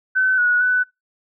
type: tone with pitch steps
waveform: sine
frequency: 1521 / 1461 / 1495 Hz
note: F#6 / F#6 / F#6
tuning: +47 / -22 / +17 cents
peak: -14 dBFS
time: 0.15-0.84 s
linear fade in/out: 20 ms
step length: 230 ms
effects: noise-tail reverb RT60 0.2 s tail -24 dB re dry